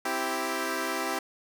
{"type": "chord", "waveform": "10% pulse", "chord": "C major", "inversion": "none", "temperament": "equal", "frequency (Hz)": [261.6, 329.6, 392], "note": ["C4", "E4", "G4"], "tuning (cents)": [0, 0, 0], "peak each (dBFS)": [-26, -24, -24], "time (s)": [0.05, 1.19], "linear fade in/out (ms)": 5, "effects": []}